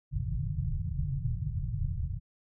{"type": "low-pass noise", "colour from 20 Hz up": "white", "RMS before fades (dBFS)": -32, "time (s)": [0.11, 2.2], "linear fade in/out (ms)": 50, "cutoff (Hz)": 160, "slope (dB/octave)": 96, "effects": []}